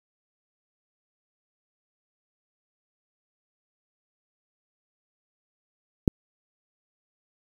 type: click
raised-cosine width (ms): 3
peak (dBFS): -4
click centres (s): 6.078
effects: 7-bit